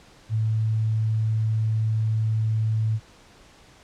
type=tone; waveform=sine; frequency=110 Hz; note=A2; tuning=in tune; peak=-20 dBFS; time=0.29-3 s; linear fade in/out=50 ms; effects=pink hiss -52 dBFS RMS until 3.83 s + low-pass 7000 Hz 12 dB/octave